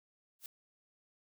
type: noise with exponential growth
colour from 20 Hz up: blue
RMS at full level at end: -40 dBFS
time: 0.39-0.46 s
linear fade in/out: 2 ms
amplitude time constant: 15 ms
effects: none